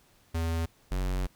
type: tone pair in turn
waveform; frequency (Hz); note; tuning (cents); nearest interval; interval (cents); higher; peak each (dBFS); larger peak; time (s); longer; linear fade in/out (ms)
square; 82.41 / 46.25; E2 / F#1; 0 / 0; minor seventh; 1000; first; -28; neither; 0.34-0.66 / 0.91-1.27; second; 10
effects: pink hiss -63 dBFS RMS until 1.35 s